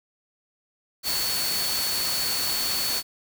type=tone in noise; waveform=sine; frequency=4435 Hz; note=C#8; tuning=in tune; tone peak=-27 dBFS; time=1.03-3.03 s; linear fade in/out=50 ms; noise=white; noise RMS=-28 dBFS; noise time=1.03-3.03 s; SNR=-2 dB; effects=none